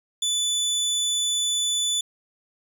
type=tone; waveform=25% pulse; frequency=3485 Hz; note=A7; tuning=17 cents flat; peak=-18 dBFS; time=0.22-2.01 s; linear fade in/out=5 ms; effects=none